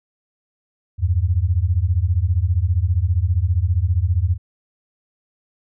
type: beating tone pair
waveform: sine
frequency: 81.2 / 96.2 Hz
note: E2 / G2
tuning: -26 / -32 cents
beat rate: 15 Hz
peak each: -18 dBFS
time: 0.98-4.38 s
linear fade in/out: 50 ms
effects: none